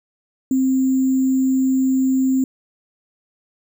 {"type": "tone with sample-and-hold", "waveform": "sine", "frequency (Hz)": 262.7, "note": "C4", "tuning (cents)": 7, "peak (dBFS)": -14, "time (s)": [0.51, 2.44], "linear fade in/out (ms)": 2, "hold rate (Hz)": 7350, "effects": []}